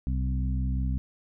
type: harmonic tone with a mistuned harmonic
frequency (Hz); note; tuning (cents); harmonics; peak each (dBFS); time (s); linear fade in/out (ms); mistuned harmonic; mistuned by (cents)
64.3; C2; -30; 1 / 2 / 3 / 4; -26 / -32 / -36 / -38; 0.07-0.98; 0; 2; +16
effects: none